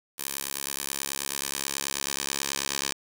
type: tone with band-pass filter sweep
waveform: 10% pulse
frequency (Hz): 69.3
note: C#2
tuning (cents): 0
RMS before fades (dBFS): -32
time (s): 0.18-2.93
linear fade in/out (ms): 10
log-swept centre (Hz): 12000 to 6600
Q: 0.85
effects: none